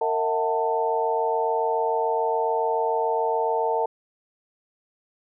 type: tone cluster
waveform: sine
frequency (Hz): 458.9 / 642 / 729 / 890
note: A#4 / E5 / F#5 / A5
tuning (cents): -27 / -46 / -26 / +20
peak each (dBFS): -25 / -28 / -29 / -25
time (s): 0.01-3.86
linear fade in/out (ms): 5
effects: none